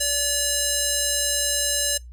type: tone with band-pass filter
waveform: square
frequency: 575 Hz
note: D5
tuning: 37 cents flat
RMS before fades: -23 dBFS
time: 0-1.98 s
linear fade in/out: 10 ms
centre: 8000 Hz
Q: 1.3
effects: noise-tail reverb RT60 0.2 s tail -25 dB re dry + added 60 Hz sine -38 dBFS peak until 2.12 s